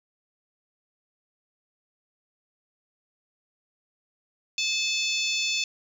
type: harmonic tone with a mistuned harmonic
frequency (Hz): 880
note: A5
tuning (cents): 0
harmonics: 3 / 4 / 5 / 6 / 7 / 8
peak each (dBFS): -28 / -30 / -32 / -34 / -35 / -36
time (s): 4.58-5.64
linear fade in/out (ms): 2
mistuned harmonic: 3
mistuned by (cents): -31
effects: 9-bit